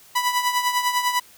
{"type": "tone with tremolo", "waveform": "sawtooth", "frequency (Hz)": 987.8, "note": "B5", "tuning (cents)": 0, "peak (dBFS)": -13, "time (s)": [0.15, 1.2], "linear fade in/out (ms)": 10, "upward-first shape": "triangle", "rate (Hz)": 10, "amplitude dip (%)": 70, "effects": ["white hiss -50 dBFS RMS until 1.37 s"]}